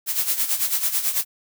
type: noise with tremolo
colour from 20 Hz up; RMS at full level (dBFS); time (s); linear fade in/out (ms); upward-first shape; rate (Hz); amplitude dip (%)
blue; -20; 0.06-1.25; 50; sine; 9.1; 70
effects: none